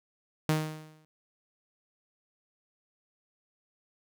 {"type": "tone with exponential decay", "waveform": "sawtooth", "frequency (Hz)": 155.56, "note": "D#3", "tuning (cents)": 0, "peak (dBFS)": -18, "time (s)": [0.49, 1.05], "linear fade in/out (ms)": 0, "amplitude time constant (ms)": 120, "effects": []}